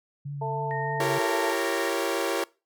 sine tone with vibrato, 140.6 Hz, C#3, 25 cents sharp, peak -31 dBFS, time 0.25-1.19 s, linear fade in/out 10 ms, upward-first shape triangle, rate 3.3 Hz, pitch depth 42 cents each way
harmonic tone, 222.4 Hz, A3, 19 cents sharp, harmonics 2 / 3 / 4, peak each -33 / -36 / -30 dBFS, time 0.41-1.53 s, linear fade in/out 10 ms
sine tone, 1850 Hz, A#6, 14 cents flat, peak -34 dBFS, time 0.71-1.89 s, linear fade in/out 0 ms
sawtooth chord, E diminished seventh, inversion none, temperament equal with one note detuned, 338.1 / 392 / 466.2 / 554.4 Hz, E4 / G4 / Bb4 / Db5, +44 / 0 / 0 / 0 cents, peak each -27 dBFS, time 1-2.44 s, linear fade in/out 2 ms
effects noise-tail reverb RT60 0.3 s tail -23 dB re dry

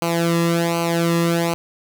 sawtooth tone with flanger, 168.7 Hz, E3, 40 cents sharp, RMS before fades -19 dBFS, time 0.02-1.54 s, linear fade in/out 0 ms, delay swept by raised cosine 0.56 to 1.33 ms, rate 1.3 Hz, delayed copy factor -0.85, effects none

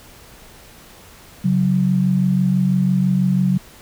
sine tone pair together, 139 / 185.05 Hz, C#3 / F#3, +5 / 0 cents, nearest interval perfect fourth, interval 495 cents, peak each -19 / -15 dBFS, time 1.44-3.58 s, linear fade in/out 10 ms, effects pink hiss -44 dBFS RMS until 3.81 s

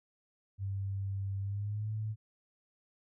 sine tone with pitch glide, 98 to 108.11 Hz, G2 to A2, 0 to -30 cents, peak -33 dBFS, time 0.58-2.16 s, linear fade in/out 50 ms, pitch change +170 cents, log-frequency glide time 1.4-1.91 s, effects none

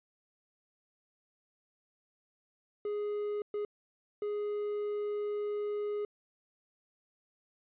triangle tone bursts at uneven times, 415.3 Hz, G#4, in tune, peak -30 dBFS, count 3, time 2.85-3.42 / 3.54-3.65 / 4.22-6.05 s, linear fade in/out 2 ms, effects resampled to 8000 Hz

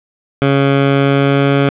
15% pulse tone with pitch glide, 138.59 to 139.72 Hz, C#3 to C#3, 0 to +14 cents, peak -3 dBFS, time 0.42-1.69 s, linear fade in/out 0 ms, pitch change +14 cents, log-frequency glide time 0.85-1.52 s, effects resampled to 8000 Hz + 7-bit

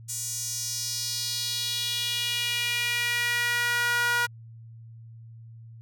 sawtooth tone with high-pass filter sweep, 480 Hz, B4, 49 cents flat, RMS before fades -28 dBFS, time 0.08-4.27 s, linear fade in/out 20 ms, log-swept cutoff 7300 to 1300 Hz, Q 2.8, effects added 114 Hz sine -43 dBFS peak until 5.81 s

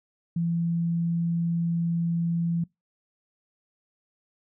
sine tone, 168.8 Hz, E3, 41 cents sharp, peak -23 dBFS, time 0.36-2.64 s, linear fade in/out 5 ms, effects noise-tail reverb RT60 0.2 s tail -25 dB re dry

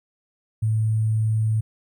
sine tone with sample-and-hold, 109.7 Hz, A2, 5 cents flat, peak -18 dBFS, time 0.62-1.61 s, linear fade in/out 10 ms, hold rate 8820 Hz, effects none

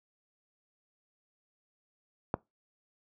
click, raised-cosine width 1 ms, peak -14 dBFS, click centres 2.341 s, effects noise-tail reverb RT60 0.2 s tail -22 dB re dry + high-pass 80 Hz 12 dB/octave

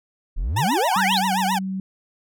triangle exponential sweep, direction up, 31.16 to 4807 Hz, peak -19 dBFS, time 0.36-1.2 s, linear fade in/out 20 ms
40% pulse tone with vibrato, 845 Hz, G#5, 30 cents sharp, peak -19 dBFS, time 0.56-1.59 s, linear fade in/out 10 ms, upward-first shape triangle, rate 7.5 Hz, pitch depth 280 cents each way
sine tone with pitch glide, 192.3 to 190.42 Hz, G3 to G3, -33 to -50 cents, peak -24 dBFS, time 0.96-1.8 s, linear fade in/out 2 ms, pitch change -17 cents, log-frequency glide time 1.12-1.26 s
effects none

